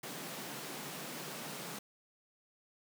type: high-pass noise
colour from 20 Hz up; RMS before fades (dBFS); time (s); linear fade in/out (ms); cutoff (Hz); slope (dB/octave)
pink; -44; 0.03-1.79; 5; 130; 96
effects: none